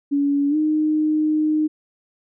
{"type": "tone with pitch glide", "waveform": "sine", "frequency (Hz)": [283.7, 307.6], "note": ["C#4", "D#4"], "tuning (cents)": [40, -20], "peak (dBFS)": -16, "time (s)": [0.11, 1.68], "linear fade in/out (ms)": 20, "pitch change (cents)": 140, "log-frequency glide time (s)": [0.49, 0.56], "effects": []}